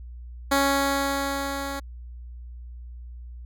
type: tone with level ramp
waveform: 10% pulse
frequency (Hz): 277.2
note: C#4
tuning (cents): 0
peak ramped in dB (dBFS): -10 to -22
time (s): 0.51-1.8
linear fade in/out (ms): 10
effects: added 60 Hz sine -37 dBFS peak until 3.45 s